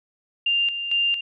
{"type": "tone with tremolo", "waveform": "sine", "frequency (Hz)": 2794, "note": "F7", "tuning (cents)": 0, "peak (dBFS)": -18, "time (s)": [0.46, 1.21], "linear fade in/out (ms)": 5, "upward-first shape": "square", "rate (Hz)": 2.2, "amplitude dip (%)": 60, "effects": []}